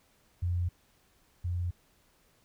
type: tone pair in turn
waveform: sine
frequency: 88 / 88 Hz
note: F2 / F2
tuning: +14 / +14 cents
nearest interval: unison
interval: 0 cents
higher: neither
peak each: -27 / -29 dBFS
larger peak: first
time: 0.42-0.69 / 1.44-1.71 s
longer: neither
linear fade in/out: 10 ms
effects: pink hiss -67 dBFS RMS until 2.44 s